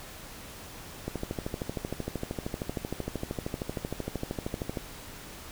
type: click train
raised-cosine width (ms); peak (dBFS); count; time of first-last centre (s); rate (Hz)
2; -18; 49; 1.08-4.772; 13
effects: pink hiss -45 dBFS RMS until 5.51 s